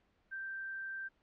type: tone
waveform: sine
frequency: 1568 Hz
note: G6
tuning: in tune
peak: -39 dBFS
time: 0.31-1.09 s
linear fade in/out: 20 ms
effects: pink hiss -74 dBFS RMS until 1.22 s + low-pass 3000 Hz 12 dB/octave